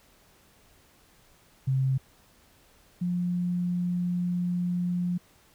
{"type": "tone pair in turn", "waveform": "sine", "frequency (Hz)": [132.7, 177.13], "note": ["C3", "F3"], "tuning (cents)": [25, 25], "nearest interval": "perfect fourth", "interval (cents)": 500, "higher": "second", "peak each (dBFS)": [-22, -25], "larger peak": "first", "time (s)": [[1.67, 1.98], [3.01, 5.18]], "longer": "second", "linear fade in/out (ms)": 10, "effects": ["pink hiss -60 dBFS RMS until 5.54 s"]}